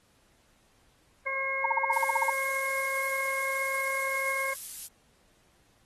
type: harmonic tone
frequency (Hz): 539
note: C#5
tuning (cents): -49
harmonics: 1 / 2 / 3 / 4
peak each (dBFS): -36 / -35 / -39 / -30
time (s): 1.26-4.54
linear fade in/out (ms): 10
type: tone bursts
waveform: sine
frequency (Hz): 922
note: A#5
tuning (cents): -19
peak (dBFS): -21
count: 11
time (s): 1.64-2.3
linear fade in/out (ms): 5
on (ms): 20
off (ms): 44
type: noise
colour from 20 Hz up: violet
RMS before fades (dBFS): -36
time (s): 1.93-4.87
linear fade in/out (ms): 2
effects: pink hiss -66 dBFS RMS until 5.85 s + AAC 32 kbps